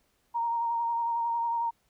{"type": "tone with vibrato", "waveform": "sine", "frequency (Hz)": 932.3, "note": "A#5", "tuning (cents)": 0, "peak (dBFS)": -26, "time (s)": [0.34, 1.71], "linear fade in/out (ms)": 20, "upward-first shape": "sine", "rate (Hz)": 11, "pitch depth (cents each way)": 21, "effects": ["pink hiss -71 dBFS RMS until 1.89 s"]}